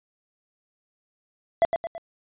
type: tone with echo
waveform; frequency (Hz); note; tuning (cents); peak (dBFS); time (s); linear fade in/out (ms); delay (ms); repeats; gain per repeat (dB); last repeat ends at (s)
triangle; 670; E5; +28; -13; 1.62-1.65; 0; 110; 3; -6; 1.98
effects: resampled to 8000 Hz